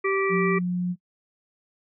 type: harmonic tone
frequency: 389.1 Hz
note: G4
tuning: 13 cents flat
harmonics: 1 / 3 / 5 / 6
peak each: -23 / -28 / -30 / -31 dBFS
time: 0.04-0.59 s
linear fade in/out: 10 ms
type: tone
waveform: sine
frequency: 178.8 Hz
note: F3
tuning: 41 cents sharp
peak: -23 dBFS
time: 0.29-0.96 s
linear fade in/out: 50 ms
effects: noise-tail reverb RT60 0.1 s tail -25 dB re dry